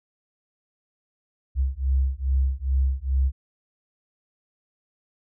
sine beating tone pair, 65.41 / 67.81 Hz, C2 / C#2, 0 / -38 cents, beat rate 2.4 Hz, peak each -23 dBFS, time 1.55-3.32 s, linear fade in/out 50 ms, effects none

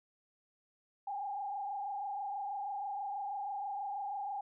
sine tone with frequency modulation, 805 Hz, G5, 46 cents sharp, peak -36 dBFS, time 1.07-4.41 s, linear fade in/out 5 ms, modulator 26.2 Hz, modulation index 1.3, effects none

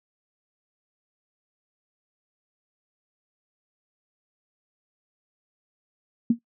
sine tone with exponential decay, 233.1 Hz, A#3, in tune, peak -12 dBFS, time 6.3-6.39 s, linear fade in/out 5 ms, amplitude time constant 18 ms, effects noise-tail reverb RT60 0.1 s tail -19 dB re dry

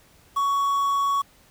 triangle tone with quantisation, 1118 Hz, C#6, 14 cents sharp, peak -18 dBFS, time 0.36-1.22 s, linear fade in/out 10 ms, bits 7, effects pink hiss -56 dBFS RMS until 1.5 s

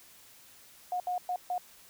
sine tone bursts at uneven times, 722 Hz, F#5, 43 cents flat, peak -29 dBFS, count 4, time 0.92-1 / 1.07-1.18 / 1.29-1.36 / 1.5-1.58 s, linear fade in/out 2 ms, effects white hiss -56 dBFS RMS until 1.89 s

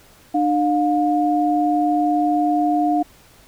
sine tone pair together, 300 / 712 Hz, D4 / F5, +37 / +33 cents, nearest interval octave + minor third, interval 1496 cents, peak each -18 dBFS, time 0.34-3.03 s, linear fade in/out 10 ms, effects pink hiss -50 dBFS RMS until 3.47 s

